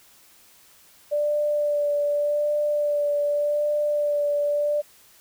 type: tone with vibrato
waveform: sine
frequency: 587.3 Hz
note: D5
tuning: in tune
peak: -20 dBFS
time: 1.11-4.82 s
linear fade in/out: 20 ms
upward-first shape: sine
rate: 0.85 Hz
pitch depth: 17 cents each way
effects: white hiss -54 dBFS RMS until 5.2 s